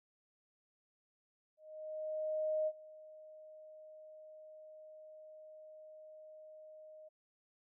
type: tone with ADSR envelope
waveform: sine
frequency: 621 Hz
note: D#5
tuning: 3 cents flat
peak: -31 dBFS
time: 1.57-7.09 s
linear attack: 1100 ms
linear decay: 51 ms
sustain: -21 dB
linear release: 13 ms
effects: none